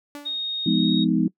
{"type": "tone with exponential decay", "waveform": "sawtooth", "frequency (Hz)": 290, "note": "D4", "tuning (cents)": -22, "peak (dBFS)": -28, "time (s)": [0.15, 0.51], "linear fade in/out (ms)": 0, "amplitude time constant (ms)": 78}
{"type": "tone with pitch glide", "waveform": "sine", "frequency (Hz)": [3722, 3759], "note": ["A#7", "A#7"], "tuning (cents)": [-3, 14], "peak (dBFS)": -24, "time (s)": [0.25, 1.05], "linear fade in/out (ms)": 20, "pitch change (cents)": 17, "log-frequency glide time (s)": [0.67, 0.93]}
{"type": "chord", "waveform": "sine", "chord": "F half-diminished seventh", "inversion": "none", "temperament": "just", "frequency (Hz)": [174.61, 209.5, 251.4, 314.3], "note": ["F3", "Ab3", "Cb4", "Eb4"], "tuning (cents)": [0, 15, 31, 18], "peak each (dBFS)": -23, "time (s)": [0.66, 1.28], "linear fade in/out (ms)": 5}
{"effects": ["noise-tail reverb RT60 0.1 s tail -21 dB re dry"]}